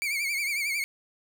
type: tone with vibrato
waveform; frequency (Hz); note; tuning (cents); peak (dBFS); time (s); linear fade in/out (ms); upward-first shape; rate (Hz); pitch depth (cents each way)
40% pulse; 2258; C#7; +31; -26; 0.02-0.84; 0; triangle; 11; 110
effects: 11-bit